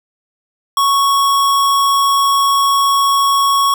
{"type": "tone", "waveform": "square", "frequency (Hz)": 1108.7, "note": "C#6", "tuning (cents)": 0, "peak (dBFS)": -11, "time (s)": [0.77, 3.74], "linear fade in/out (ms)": 2, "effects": []}